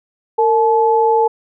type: tone pair together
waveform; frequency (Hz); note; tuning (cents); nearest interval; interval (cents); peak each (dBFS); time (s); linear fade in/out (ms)
sine; 456.6 / 862; A#4 / A5; -36 / -36; major seventh; 1100; -13; 0.38-1.28; 10
effects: none